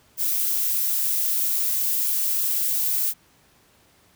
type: noise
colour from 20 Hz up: violet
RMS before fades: -23 dBFS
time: 0.17-3.14 s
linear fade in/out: 50 ms
effects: pink hiss -58 dBFS RMS until 4.15 s + high-pass 60 Hz 12 dB/octave